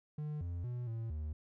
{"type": "tone with pitch steps", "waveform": "triangle", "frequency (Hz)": [150.4, 86.8, 122.4, 113.7, 76.5], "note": ["D3", "F2", "B2", "A#2", "D#2"], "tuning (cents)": [42, -10, -15, -43, -29], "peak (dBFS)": -35, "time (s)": [0.18, 1.33], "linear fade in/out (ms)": 5, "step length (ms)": 230, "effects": []}